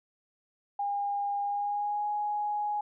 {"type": "tone with pitch glide", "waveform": "sine", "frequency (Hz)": [810, 832.8], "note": ["G#5", "G#5"], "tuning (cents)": [-43, 5], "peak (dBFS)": -28, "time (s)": [0.79, 2.81], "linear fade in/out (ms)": 5, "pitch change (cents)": 48, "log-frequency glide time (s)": [1.43, 2.07], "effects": []}